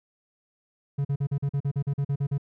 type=tone bursts; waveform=triangle; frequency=140.5 Hz; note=C#3; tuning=24 cents sharp; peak=-21 dBFS; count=13; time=0.98-2.381 s; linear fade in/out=10 ms; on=69 ms; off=42 ms; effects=none